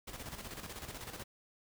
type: noise with tremolo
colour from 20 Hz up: pink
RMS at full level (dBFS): -44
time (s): 0.07-1.24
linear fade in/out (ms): 10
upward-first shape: square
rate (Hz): 16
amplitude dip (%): 55
effects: none